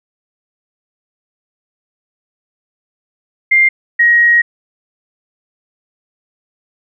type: tone pair in turn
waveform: sine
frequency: 2100 / 1889.3 Hz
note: C7 / A#6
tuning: +6 / +23 cents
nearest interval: major second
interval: 183 cents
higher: first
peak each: -6 dBFS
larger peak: neither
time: 3.51-3.69 / 3.99-4.42 s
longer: second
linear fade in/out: 10 ms
effects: none